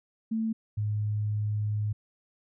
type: tone pair in turn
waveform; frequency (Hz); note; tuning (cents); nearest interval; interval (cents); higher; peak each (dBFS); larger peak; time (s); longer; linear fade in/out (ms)
sine; 222.6 / 105.39; A3 / G#2; +20 / +26; octave + minor second; 1294; first; -26; neither; 0.31-0.53 / 0.77-1.93; second; 10
effects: none